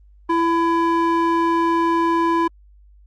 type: tone with band-pass filter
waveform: square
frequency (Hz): 334.4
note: E4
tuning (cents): +25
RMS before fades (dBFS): -18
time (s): 0.29-2.48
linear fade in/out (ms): 10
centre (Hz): 770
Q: 3
effects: added 50 Hz sine -46 dBFS peak until 3.06 s + Opus 32 kbps